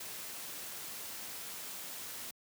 white noise, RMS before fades -44 dBFS, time 0-2.31 s, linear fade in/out 5 ms, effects high-pass 100 Hz 12 dB/octave

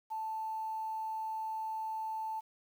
sine tone with quantisation, 880 Hz, A5, in tune, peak -35 dBFS, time 0.1-2.41 s, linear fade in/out 20 ms, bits 10, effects none

